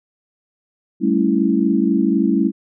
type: chord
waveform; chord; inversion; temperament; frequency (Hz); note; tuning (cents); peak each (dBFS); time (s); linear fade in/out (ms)
sine; A dominant seventh; third; equal; 196 / 220 / 277.2 / 329.6; G3 / A3 / C#4 / E4; 0 / 0 / 0 / 0; -19; 1-2.52; 50
effects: none